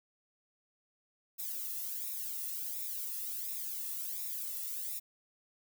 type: noise with flanger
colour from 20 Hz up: violet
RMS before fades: -39 dBFS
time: 1.38-5 s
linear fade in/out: 20 ms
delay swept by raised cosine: 0.65 to 1.32 ms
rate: 1.4 Hz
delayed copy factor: -0.95
effects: none